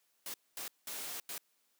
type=noise bursts at uneven times; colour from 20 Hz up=white; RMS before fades=-42 dBFS; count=4; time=0.26-0.34 / 0.57-0.68 / 0.87-1.2 / 1.29-1.38 s; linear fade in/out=2 ms; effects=white hiss -75 dBFS RMS until 1.79 s + high-pass 200 Hz 12 dB/octave